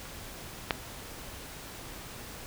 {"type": "clicks", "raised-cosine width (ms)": 0.3, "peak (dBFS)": [-29, -9], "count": 2, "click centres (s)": [0.055, 0.708], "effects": ["pink hiss -44 dBFS RMS until 2.46 s"]}